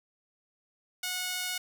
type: tone with high-pass filter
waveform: sawtooth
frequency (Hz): 731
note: F#5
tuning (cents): -21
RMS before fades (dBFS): -34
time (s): 1.03-1.58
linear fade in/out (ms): 5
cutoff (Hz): 2300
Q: 0.76
effects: none